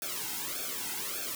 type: noise with flanger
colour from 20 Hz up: white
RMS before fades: -36 dBFS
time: 0.02-1.35 s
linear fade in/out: 2 ms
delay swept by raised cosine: 1 to 1.75 ms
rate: 1.7 Hz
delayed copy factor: -0.95
effects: none